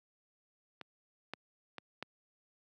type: clicks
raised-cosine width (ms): 0.3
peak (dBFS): -28 / -23 / -26 / -23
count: 4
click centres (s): 0.813 / 1.336 / 1.783 / 2.026
effects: high-pass 150 Hz 12 dB/octave